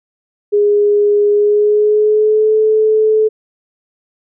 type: tone with pitch glide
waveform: sine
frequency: 412.6 to 433.9 Hz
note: G#4 to A4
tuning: -11 to -24 cents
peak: -8 dBFS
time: 0.52-3.29 s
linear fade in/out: 20 ms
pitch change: +87 cents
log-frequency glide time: 1.31-2.56 s
effects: none